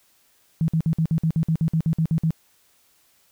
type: tone bursts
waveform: sine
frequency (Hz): 161.2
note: E3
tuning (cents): -38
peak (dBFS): -17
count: 14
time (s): 0.61-2.306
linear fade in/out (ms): 0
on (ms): 71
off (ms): 54
effects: white hiss -61 dBFS RMS until 3.31 s